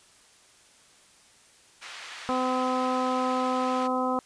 white band-pass noise, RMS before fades -42 dBFS, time 1.81-3.88 s, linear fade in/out 20 ms, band 1000 to 3200 Hz, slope 12 dB/octave
harmonic tone, 255.5 Hz, C4, 41 cents flat, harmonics 1 / 2 / 3 / 4 / 5, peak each -29 / -30 / -31 / -31 / -32 dBFS, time 2.29-4.19 s, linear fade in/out 0 ms
effects white hiss -57 dBFS RMS until 4.25 s + resampled to 22050 Hz

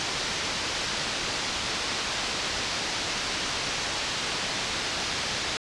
white low-pass noise, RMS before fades -30 dBFS, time 0-5.57 s, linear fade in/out 0 ms, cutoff 5600 Hz, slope 24 dB/octave, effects resampled to 24000 Hz

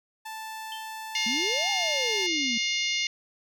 sawtooth tone, 880 Hz, A5, in tune, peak -32 dBFS, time 0.25-2.27 s, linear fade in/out 10 ms
sine tone with exponential decay, 3136 Hz, G7, in tune, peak -34 dBFS, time 0.72-0.96 s, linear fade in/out 1 ms, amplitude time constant 51 ms
harmonic tone, 710 Hz, F5, 28 cents sharp, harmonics 3 / 4 / 5 / 6 / 7 / 8 / 9, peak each -29 / -31 / -33 / -35 / -36 / -37 / -38 dBFS, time 1.15-3.07 s, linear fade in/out 2 ms
sine exponential two-way sweep, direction up then down, 215.6 to 830.6 to 220.8 Hz, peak -31 dBFS, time 1.26-2.58 s, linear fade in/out 5 ms, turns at 1.7 s
effects none

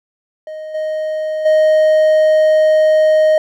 triangle tone with level steps, 622.3 Hz, D#5, in tune, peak -23 / -15 / -6 dBFS, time 0.47-3.38 s, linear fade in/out 2 ms, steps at 0.74 / 1.45 s, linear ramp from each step 10 ms, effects none

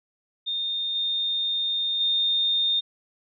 sine tone with level steps, 3648 Hz, A#7, 38 cents flat, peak -25 / -23 / -20 dBFS, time 0.46-2.81 s, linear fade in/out 20 ms, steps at 0.95 / 2 s, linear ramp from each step 10 ms, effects none

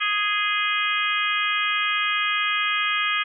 harmonic tone with a mistuned harmonic, 415.3 Hz, G#4, in tune, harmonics 3 / 4 / 5 / 6 / 7 / 8, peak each -26 / -28 / -27 / -27 / -31 / -29 dBFS, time 0-3.24 s, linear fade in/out 20 ms, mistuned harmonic 8, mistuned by -44 cents, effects none

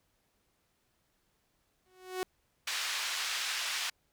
sawtooth tone with exponential growth, 370 Hz, F#4, in tune, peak -26 dBFS, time 1.86-2.23 s, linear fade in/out 0 ms, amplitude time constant 79 ms
white band-pass noise, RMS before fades -35 dBFS, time 2.67-3.9 s, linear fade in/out 5 ms, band 1300 to 4500 Hz, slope 12 dB/octave
effects pink hiss -75 dBFS RMS until 4.12 s

